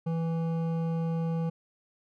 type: tone with hard clipping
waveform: sine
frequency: 164.81 Hz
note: E3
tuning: in tune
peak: -29 dBFS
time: 0.06-1.5 s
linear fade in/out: 10 ms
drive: 11 dB
effects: none